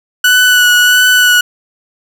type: tone with vibrato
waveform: 30% pulse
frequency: 1480 Hz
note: F#6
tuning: in tune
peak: -3 dBFS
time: 0.24-1.41 s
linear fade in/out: 5 ms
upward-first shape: sine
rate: 1.5 Hz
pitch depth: 19 cents each way
effects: none